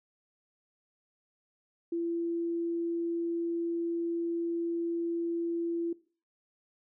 sine tone, 338 Hz, E4, 43 cents sharp, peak -29 dBFS, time 1.92-5.93 s, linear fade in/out 5 ms, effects noise-tail reverb RT60 0.4 s tail -20 dB re dry

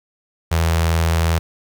sawtooth tone with notch filter, 82.41 Hz, E2, in tune, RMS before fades -17 dBFS, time 0.51-1.39 s, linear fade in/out 10 ms, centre 270 Hz, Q 0.92, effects 7-bit

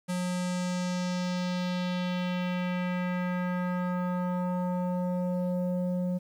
square tone with low-pass filter sweep, 180 Hz, F#3, 47 cents flat, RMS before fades -30 dBFS, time 0.08-6.19 s, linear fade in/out 20 ms, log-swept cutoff 9900 to 420 Hz, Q 1.8, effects 10-bit

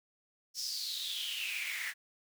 pink noise with high-pass filter sweep, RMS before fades -38 dBFS, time 0.54-1.94 s, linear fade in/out 50 ms, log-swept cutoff 5500 to 1800 Hz, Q 7.7, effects none

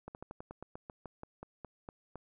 slowing click train, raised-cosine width 1 ms, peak -30 dBFS, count 15, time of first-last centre 0.08-2.157 s, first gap 69 ms, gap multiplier 1.11, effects none

